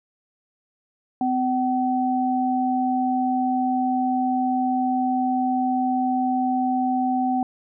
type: tone pair together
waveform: sine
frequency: 255.2 / 760 Hz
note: C4 / F#5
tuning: -43 / +46 cents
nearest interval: octave + perfect fifth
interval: 1889 cents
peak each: -22 dBFS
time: 1.21-7.43 s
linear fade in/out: 2 ms
effects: none